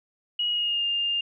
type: tone with pitch glide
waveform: sine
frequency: 2900 to 2809 Hz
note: F#7 to F7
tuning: -35 to +9 cents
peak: -23 dBFS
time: 0.39-1.21 s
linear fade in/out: 5 ms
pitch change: -56 cents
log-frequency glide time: 0.5-0.85 s
effects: none